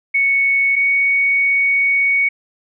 sine tone pair in turn, 2217 / 2231 Hz, C#7 / C#7, 0 / +11 cents, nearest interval unison, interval 11 cents, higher second, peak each -12 / -12 dBFS, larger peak neither, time 0.14-0.76 / 0.76-2.29 s, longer second, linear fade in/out 10 ms, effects none

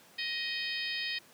harmonic tone, 626 Hz, D#5, 10 cents sharp, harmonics 3 / 4 / 5 / 6 / 7 / 8, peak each -38 / -39 / -40 / -41 / -41 / -42 dBFS, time 0.18-1.19 s, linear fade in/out 10 ms, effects pink hiss -58 dBFS RMS until 1.33 s + high-pass 200 Hz 12 dB/octave

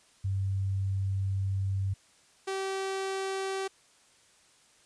sine / sawtooth tone pair in turn, 97 / 385.7 Hz, G2 / G4, -18 / -28 cents, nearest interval 2 octaves, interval 2390 cents, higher second, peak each -27 dBFS, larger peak neither, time 0.24-1.94 / 2.47-3.68 s, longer first, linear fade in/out 10 ms, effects white hiss -62 dBFS RMS until 4.85 s + resampled to 22050 Hz

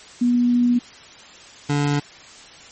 sine / 25% pulse tone pair in turn, 242.9 / 144.7 Hz, B3 / D3, -29 / -25 cents, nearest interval major sixth, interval 896 cents, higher first, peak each -14 dBFS, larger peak neither, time 0.21-0.79 / 1.69-2 s, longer first, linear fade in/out 10 ms, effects white hiss -43 dBFS RMS until 2.71 s + MP3 32 kbps

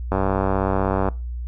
click train, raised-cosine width 1 ms, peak -7 dBFS, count 94, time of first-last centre 0.12-1.087 s, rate 96.2 Hz, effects noise-tail reverb RT60 0.3 s tail -22 dB re dry + added 60 Hz sine -26 dBFS peak until 1.47 s

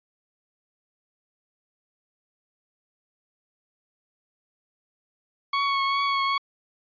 sawtooth tone with vibrato, 1108.7 Hz, C#6, in tune, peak -18 dBFS, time 5.53-6.38 s, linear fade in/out 5 ms, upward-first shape triangle, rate 2.5 Hz, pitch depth 24 cents each way, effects resampled to 11025 Hz

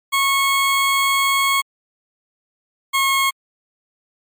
20% pulse tone pair in turn, 1097 / 1086.9 Hz, C#6 / C#6, -18 / -34 cents, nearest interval unison, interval 16 cents, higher first, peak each -10 dBFS, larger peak neither, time 0.12-1.62 / 2.93-3.31 s, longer first, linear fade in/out 20 ms, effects MP3 96 kbps

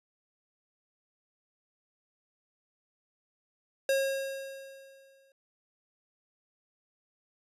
square tone with exponential decay, 542 Hz, C#5, 39 cents flat, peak -24 dBFS, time 3.89-5.32 s, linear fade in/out 2 ms, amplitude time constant 310 ms, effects resampled to 32000 Hz

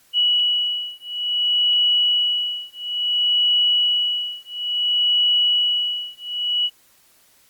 sine beating tone pair, 2934 / 2934.58 Hz, F#7 / F#7, -15 / -15 cents, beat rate 0.58 Hz, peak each -20 dBFS, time 0.13-6.7 s, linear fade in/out 50 ms, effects white hiss -56 dBFS RMS until 7.49 s + Opus 48 kbps

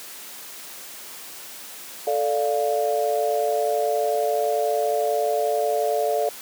sine chord, D minor, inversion second, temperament equal, 440 / 587.3 / 698.5 Hz, A4 / D5 / F5, 0 / 0 / 0 cents, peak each -24 dBFS, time 2.07-6.29 s, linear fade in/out 2 ms, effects white hiss -39 dBFS RMS until 6.41 s + high-pass 200 Hz 12 dB/octave

